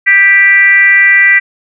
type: tone with frequency modulation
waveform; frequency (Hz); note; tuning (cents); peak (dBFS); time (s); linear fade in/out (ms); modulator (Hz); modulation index
sine; 1966; B6; -8; -3; 0.06-1.4; 20; 386; 0.69
effects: none